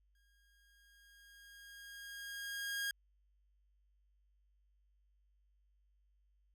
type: tone with exponential growth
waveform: sawtooth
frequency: 1628 Hz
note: G#6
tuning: 35 cents flat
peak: -32 dBFS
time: 0.15-2.91 s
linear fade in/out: 2 ms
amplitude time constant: 600 ms
effects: added 50 Hz sine -70 dBFS peak until 6.54 s